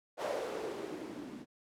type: noise with low-pass filter sweep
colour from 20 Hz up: violet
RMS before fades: -40 dBFS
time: 0.17-1.46 s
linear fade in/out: 50 ms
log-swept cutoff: 590 to 240 Hz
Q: 3.8
effects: none